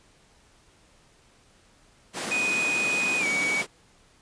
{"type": "high-pass noise", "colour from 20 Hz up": "pink", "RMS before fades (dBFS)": -32, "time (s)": [2.13, 3.67], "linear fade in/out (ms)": 50, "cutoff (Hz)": 180, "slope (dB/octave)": 24}
{"type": "tone with pitch glide", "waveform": "triangle", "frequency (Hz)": [2489, 2256], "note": ["D#7", "C#7"], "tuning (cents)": [0, 30], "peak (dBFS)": -22, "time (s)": [2.31, 3.62], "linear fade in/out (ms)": 10, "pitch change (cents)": -170, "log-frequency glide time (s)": [3.19, 3.26]}
{"effects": ["pink hiss -59 dBFS RMS until 4.21 s", "resampled to 22050 Hz"]}